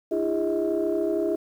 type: tone cluster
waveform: sine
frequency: 304.8 / 337.9 / 406.6 / 637 Hz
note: D#4 / E4 / G#4 / D#5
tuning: -36 / +43 / -37 / +41 cents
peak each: -31 / -25 / -26 / -28 dBFS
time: 0.11-1.36 s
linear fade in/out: 10 ms
effects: tanh soft clip ceiling -15 dBFS + 9-bit